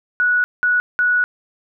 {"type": "tone bursts at uneven times", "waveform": "sine", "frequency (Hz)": 1468, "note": "F#6", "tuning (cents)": -14, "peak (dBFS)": -13, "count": 3, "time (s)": [[0.2, 0.44], [0.63, 0.8], [0.99, 1.24]], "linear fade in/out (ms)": 0, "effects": []}